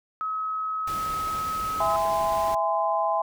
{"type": "tone", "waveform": "sine", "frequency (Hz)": 1280, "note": "D#6", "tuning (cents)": 49, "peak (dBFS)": -26, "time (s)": [0.21, 1.96], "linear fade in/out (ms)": 0}
{"type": "noise", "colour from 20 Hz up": "pink", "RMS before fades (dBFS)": -38, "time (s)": [0.87, 2.55], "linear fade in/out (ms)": 5}
{"type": "chord", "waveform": "sine", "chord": "E augmented", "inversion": "none", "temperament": "just", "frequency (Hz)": [659.3, 824.1, 1030.1], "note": ["E5", "G#5", "B#5"], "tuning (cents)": [0, -14, -27], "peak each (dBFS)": -26, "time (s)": [1.8, 3.22], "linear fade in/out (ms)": 5}
{"effects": []}